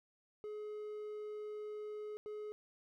triangle tone bursts at uneven times, 422.7 Hz, G#4, 31 cents sharp, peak -40 dBFS, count 2, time 0.44-2.17 / 2.26-2.52 s, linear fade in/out 0 ms, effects none

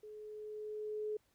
sine tone with level ramp, 425.8 Hz, G#4, 43 cents sharp, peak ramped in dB -48 to -35 dBFS, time 0.03-1.17 s, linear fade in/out 5 ms, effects pink hiss -75 dBFS RMS until 1.34 s

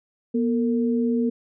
sine tone pair together, 240.1 / 454.1 Hz, B3 / A#4, -49 / -45 cents, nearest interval major seventh, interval 1104 cents, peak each -20 / -26 dBFS, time 0.34-1.3 s, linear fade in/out 10 ms, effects none

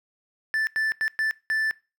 triangle tone bursts at uneven times, 1760 Hz, A6, in tune, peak -20 dBFS, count 5, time 0.54-0.67 / 0.76-0.92 / 1.01-1.08 / 1.19-1.31 / 1.5-1.71 s, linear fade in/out 0 ms, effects noise-tail reverb RT60 0.3 s tail -22 dB re dry

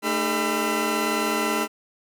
25% pulse tone cluster, 221.9 / 305.5 / 405.5 / 1000 / 1352 Hz, A3 / D#4 / G#4 / B5 / E6, +15 / -32 / -41 / +21 / +43 cents, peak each -25 dBFS, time 0.02-1.68 s, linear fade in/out 50 ms, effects none

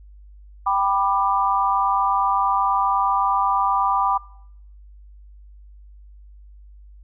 sine chord, G major, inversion none, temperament equal with one note detuned, 784 / 987.8 / 1186.9 Hz, G5 / B5 / D6, 0 / 0 / +18 cents, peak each -22 / -21 / -21 dBFS, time 0.66-4.18 s, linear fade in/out 10 ms, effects noise-tail reverb RT60 0.7 s tail -22 dB re dry + added 50 Hz sine -42 dBFS peak until 7.03 s

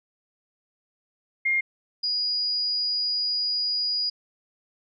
sine tone pair in turn, 2125 / 4896 Hz, C7 / D#8, +26 / -29 cents, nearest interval octave + major second, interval 1445 cents, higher second, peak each -20 / -23 dBFS, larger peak first, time 1.45-1.61 / 2.03-4.1 s, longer second, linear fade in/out 10 ms, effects none

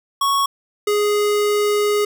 square tone pair in turn, 1108.7 / 415.3 Hz, C#6 / G#4, 0 / 0 cents, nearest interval octave + perfect fourth, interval 1700 cents, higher first, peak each -16 dBFS, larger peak neither, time 0.21-0.46 / 0.87-2.05 s, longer second, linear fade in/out 5 ms, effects none

